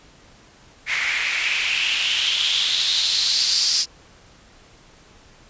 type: noise with band-pass filter sweep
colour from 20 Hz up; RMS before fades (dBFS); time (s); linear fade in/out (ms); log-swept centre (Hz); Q
white; -21; 0.86-3.86; 50; 2000 to 5100; 4.6
effects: pink hiss -50 dBFS RMS until 5.49 s + resampled to 16000 Hz